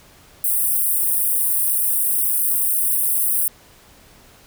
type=high-pass noise; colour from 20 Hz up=white; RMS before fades=-19 dBFS; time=0.44-3.48 s; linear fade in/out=2 ms; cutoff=8600 Hz; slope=96 dB/octave; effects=pink hiss -49 dBFS RMS until 4.46 s